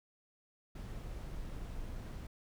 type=noise; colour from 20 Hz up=brown; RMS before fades=-43 dBFS; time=0.75-2.27 s; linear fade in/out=5 ms; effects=none